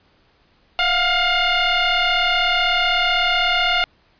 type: tone with frequency modulation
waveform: sine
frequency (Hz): 726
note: F#5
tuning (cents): -33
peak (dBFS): -15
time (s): 0.79-3.84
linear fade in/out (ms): 0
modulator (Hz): 708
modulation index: 4.3
effects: pink hiss -58 dBFS RMS until 4.19 s + resampled to 11025 Hz